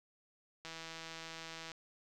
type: click train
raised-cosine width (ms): 0.2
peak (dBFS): -29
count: 175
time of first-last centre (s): 0.65-1.717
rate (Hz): 163
effects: none